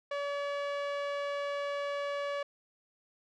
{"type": "tone with low-pass filter", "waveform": "sawtooth", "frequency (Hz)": 570, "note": "C#5", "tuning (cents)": 48, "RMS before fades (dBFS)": -35, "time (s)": [0.11, 2.43], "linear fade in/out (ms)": 5, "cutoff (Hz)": 3000, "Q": 0.7, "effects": []}